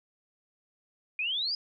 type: exponential sweep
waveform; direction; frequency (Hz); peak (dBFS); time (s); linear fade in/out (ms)
sine; up; 2400 to 5050; -28; 1.19-1.55; 2
effects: none